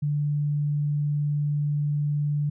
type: tone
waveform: sine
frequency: 146.83 Hz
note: D3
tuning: in tune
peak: -22 dBFS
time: 0.02-2.5 s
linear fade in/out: 10 ms
effects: none